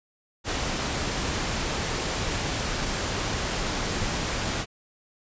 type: noise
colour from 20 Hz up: pink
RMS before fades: -28 dBFS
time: 0.44-4.66 s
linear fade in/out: 50 ms
effects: resampled to 16000 Hz